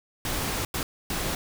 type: noise bursts at uneven times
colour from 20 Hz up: pink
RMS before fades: -29 dBFS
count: 3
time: 0.25-0.65 / 0.74-0.83 / 1.1-1.35 s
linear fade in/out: 2 ms
effects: none